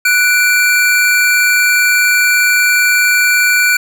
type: tone pair together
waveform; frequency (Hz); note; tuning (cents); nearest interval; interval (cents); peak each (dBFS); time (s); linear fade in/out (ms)
square; 1480 / 2349; F#6 / D7; 0 / 0; minor sixth; 800; -12; 0.05-3.77; 5
effects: none